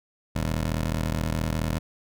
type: ring-modulated tone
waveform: 20% pulse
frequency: 79 Hz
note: D#2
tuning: 27 cents sharp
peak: -17 dBFS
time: 0.35-1.79 s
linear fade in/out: 10 ms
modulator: 22.3 Hz
effects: none